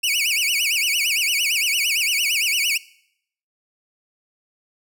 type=tone with vibrato; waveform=sawtooth; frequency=2563 Hz; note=E7; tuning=49 cents flat; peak=-15 dBFS; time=0.03-2.78 s; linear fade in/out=10 ms; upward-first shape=sine; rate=8.8 Hz; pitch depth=260 cents each way; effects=noise-tail reverb RT60 0.7 s tail -21 dB re dry